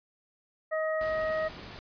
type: harmonic tone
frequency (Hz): 630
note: D#5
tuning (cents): +21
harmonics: 1 / 2 / 3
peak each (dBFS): -28 / -37 / -36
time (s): 0.71-1.49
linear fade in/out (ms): 20
type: noise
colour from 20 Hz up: pink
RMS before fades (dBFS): -44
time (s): 1.01-1.79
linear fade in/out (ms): 0
effects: resampled to 11025 Hz